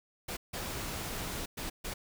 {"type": "noise bursts at uneven times", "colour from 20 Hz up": "pink", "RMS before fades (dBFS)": -38, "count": 4, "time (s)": [[0.28, 0.37], [0.53, 1.46], [1.57, 1.7], [1.84, 1.94]], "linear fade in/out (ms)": 10, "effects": []}